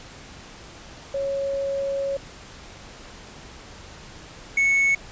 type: tone pair in turn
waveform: sine / triangle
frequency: 552 / 2208 Hz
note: C#5 / C#7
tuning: -7 / -7 cents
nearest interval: 2 octaves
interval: 2400 cents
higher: second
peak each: -23 / -15 dBFS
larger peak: second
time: 1.14-2.17 / 4.57-4.95 s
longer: first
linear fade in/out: 5 ms
effects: pink hiss -43 dBFS RMS until 5.11 s + resampled to 16000 Hz